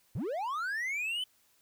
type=linear sweep; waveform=triangle; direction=up; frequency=82.1 to 3078 Hz; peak=-30 dBFS; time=0.15-1.24 s; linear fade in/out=5 ms; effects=white hiss -68 dBFS RMS until 1.61 s